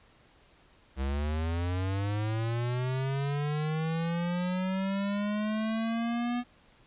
square linear sweep, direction up, 65.1 to 245.3 Hz, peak -29 dBFS, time 0.96-6.44 s, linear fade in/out 50 ms, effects pink hiss -61 dBFS RMS until 6.86 s + resampled to 8000 Hz

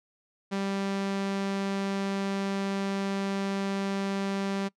sawtooth tone, 196.4 Hz, G3, 4 cents sharp, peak -24 dBFS, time 0.51-4.69 s, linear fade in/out 20 ms, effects noise-tail reverb RT60 0.1 s tail -23 dB re dry + low-pass 6000 Hz 12 dB/octave

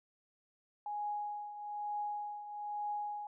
sine tone with tremolo, 830.6 Hz, G#5, in tune, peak -34 dBFS, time 0.86-3.27 s, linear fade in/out 2 ms, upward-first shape triangle, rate 1.1 Hz, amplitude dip 70%, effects none

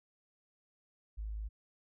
sine tone, 53 Hz, G#1, 36 cents sharp, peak -37 dBFS, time 1.17-1.49 s, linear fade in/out 20 ms, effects none

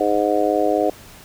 harmonic tone, 103.83 Hz, G#2, in tune, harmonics 3 / 4 / 5 / 6 / 7, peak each -22 / -22 / -22 / -22 / -22 dBFS, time 0-0.9 s, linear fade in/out 5 ms, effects pink hiss -43 dBFS RMS until 1.24 s

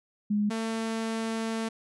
sine / sawtooth tone pair in turn, 207.7 / 224.5 Hz, G#3 / A3, 0 / +35 cents, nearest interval minor second, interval 135 cents, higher second, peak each -23 / -25 dBFS, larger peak first, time 0.3-0.5 / 0.5-1.69 s, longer second, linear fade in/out 10 ms, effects resampled to 24000 Hz

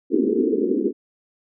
white band-pass noise, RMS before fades -20 dBFS, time 0.1-0.93 s, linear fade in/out 50 ms, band 210 to 450 Hz, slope 96 dB/octave, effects none

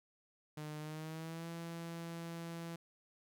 sawtooth tone with pitch glide, 151.9 to 167.57 Hz, D#3 to E3, -41 to +29 cents, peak -39 dBFS, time 0.57-2.76 s, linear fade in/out 5 ms, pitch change +170 cents, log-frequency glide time 0.79-1.48 s, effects none

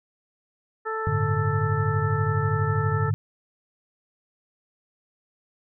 harmonic tone, 440.8 Hz, A4, 3 cents sharp, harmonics 1 / 2 / 3 / 4, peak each -30 / -34 / -30 / -35 dBFS, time 0.85-3.11 s, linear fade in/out 20 ms
sine chord, G suspended second, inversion none, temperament just, 98 / 110.25 / 147 Hz, G2 / A2 / D3, 0 / +4 / +2 cents, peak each -27 / -26 / -26 dBFS, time 1.07-3.14 s, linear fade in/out 0 ms
effects none

